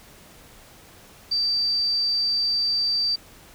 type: tone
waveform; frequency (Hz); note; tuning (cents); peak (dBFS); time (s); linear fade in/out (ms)
sine; 4656; D8; -16; -20; 1.31-3.16; 10
effects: pink hiss -49 dBFS RMS until 3.54 s